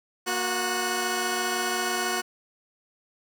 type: tone cluster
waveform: 10% pulse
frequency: 235.2 / 365.8 / 1478 Hz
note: A#3 / F#4 / F#6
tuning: +16 / -20 / -2 cents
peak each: -25 / -19 / -23 dBFS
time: 0.26-2.22 s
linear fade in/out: 20 ms
effects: none